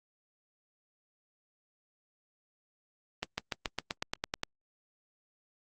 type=accelerating click train; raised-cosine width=0.2 ms; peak=-14 dBFS; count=11; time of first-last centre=3.23-4.434 s; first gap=150 ms; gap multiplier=0.95; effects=Opus 32 kbps